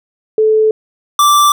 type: tone pair in turn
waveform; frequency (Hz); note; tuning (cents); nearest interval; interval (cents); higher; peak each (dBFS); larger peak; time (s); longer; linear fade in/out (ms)
sine / square; 435 / 1171.1; A4 / D6; -20 / -5; octave + perfect fourth; 1715; second; -7; neither; 0.38-0.71 / 1.19-1.52; neither; 2
effects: none